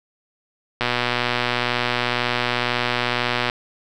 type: click train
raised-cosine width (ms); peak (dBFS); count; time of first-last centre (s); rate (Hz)
0.3; -4; 329; 0.81-3.499; 122
effects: none